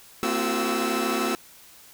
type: tone cluster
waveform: sawtooth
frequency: 226.7 / 260.4 / 344.7 / 377.1 / 1310 Hz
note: A#3 / C4 / F4 / F#4 / E6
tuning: -48 / -8 / -23 / +33 / -11 cents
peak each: -26 dBFS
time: 0.23-1.35 s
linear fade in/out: 0 ms
effects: white hiss -50 dBFS RMS until 1.93 s